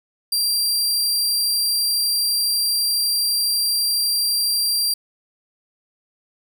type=tone; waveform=sawtooth; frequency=4733 Hz; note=D8; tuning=13 cents sharp; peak=-15 dBFS; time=0.32-4.94 s; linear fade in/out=5 ms; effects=none